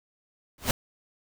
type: noise with exponential growth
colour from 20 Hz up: pink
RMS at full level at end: -19 dBFS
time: 0.58-0.71 s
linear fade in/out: 2 ms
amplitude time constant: 27 ms
effects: none